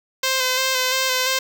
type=tone with vibrato; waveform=5% pulse; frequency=518 Hz; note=C5; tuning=17 cents flat; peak=-7 dBFS; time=0.23-1.39 s; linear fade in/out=5 ms; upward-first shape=square; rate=2.9 Hz; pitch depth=22 cents each way; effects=none